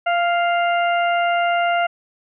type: harmonic tone with a mistuned harmonic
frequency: 698.5 Hz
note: F5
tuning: in tune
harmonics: 1 / 2 / 3 / 4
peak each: -17 / -23 / -27 / -29 dBFS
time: 0.06-1.87 s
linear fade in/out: 10 ms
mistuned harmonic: 1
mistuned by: -16 cents
effects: none